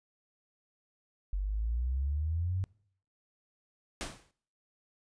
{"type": "exponential sweep", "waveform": "sine", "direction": "up", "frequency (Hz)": [46.25, 96.7], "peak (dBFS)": -29, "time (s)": [1.33, 2.64], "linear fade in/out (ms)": 0}
{"type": "noise with exponential decay", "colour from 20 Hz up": "pink", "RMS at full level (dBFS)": -34, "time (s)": [4.01, 4.31], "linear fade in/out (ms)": 0, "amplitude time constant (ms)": 64}
{"effects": ["noise-tail reverb RT60 0.6 s tail -23 dB re dry", "resampled to 22050 Hz"]}